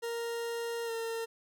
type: tone with pitch glide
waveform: 40% pulse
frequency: 466.2 to 456.3 Hz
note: A#4 to A#4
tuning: 0 to -37 cents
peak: -33 dBFS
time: 0.02-1.26 s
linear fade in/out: 20 ms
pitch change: -37 cents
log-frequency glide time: 0.85-0.91 s
effects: none